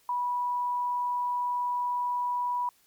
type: tone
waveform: sine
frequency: 979 Hz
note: B5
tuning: 15 cents flat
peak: -26 dBFS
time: 0.09-2.69 s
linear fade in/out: 2 ms
effects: white hiss -64 dBFS RMS until 2.86 s + MP3 96 kbps